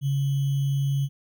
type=tone with sample-and-hold; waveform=sine; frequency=138.59 Hz; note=C#3; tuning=in tune; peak=-21 dBFS; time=0.01-1.09 s; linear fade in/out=50 ms; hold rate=3150 Hz; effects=none